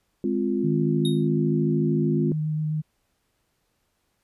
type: chord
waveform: sine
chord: F minor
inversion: first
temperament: equal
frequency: 207.7 / 261.6 / 349.2 Hz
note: Ab3 / C4 / F4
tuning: 0 / 0 / 0 cents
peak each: -26 dBFS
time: 0.24-2.32 s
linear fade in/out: 2 ms
type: tone with vibrato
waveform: sine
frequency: 154.1 Hz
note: D#3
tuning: 16 cents flat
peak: -23 dBFS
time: 0.63-2.82 s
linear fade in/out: 20 ms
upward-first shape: triangle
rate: 7.7 Hz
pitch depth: 14 cents each way
type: tone with exponential decay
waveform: square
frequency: 3729 Hz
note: A#7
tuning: in tune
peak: -27 dBFS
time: 1.05-1.28 s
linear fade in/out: 2 ms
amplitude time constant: 49 ms
effects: pink hiss -72 dBFS RMS until 4.23 s + resampled to 32000 Hz